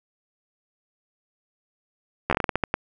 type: slowing click train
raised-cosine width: 0.5 ms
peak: -6 dBFS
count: 11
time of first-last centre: 2.3-2.741 s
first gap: 12 ms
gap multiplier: 1.27
effects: none